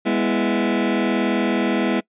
sawtooth chord, E major, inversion first, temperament just, 206 / 247.2 / 329.6 Hz, G#3 / B3 / E4, -14 / +2 / 0 cents, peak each -18 dBFS, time 0.05-2.01 s, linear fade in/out 20 ms, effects noise-tail reverb RT60 0.1 s tail -24 dB re dry + resampled to 8000 Hz

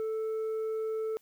triangle tone with tanh clipping, 440 Hz, A4, in tune, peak -31 dBFS, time 0-1.17 s, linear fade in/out 0 ms, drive 8 dB, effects white hiss -67 dBFS RMS until 1.21 s

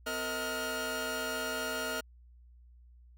sawtooth tone cluster, 256.6 / 453.6 / 634 / 1425 Hz, C4 / A#4 / D#5 / F6, -34 / -47 / +32 / +34 cents, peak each -39 / -36 / -35 / -33 dBFS, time 0.06-2.01 s, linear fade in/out 10 ms, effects added 60 Hz sine -54 dBFS peak until 3.17 s

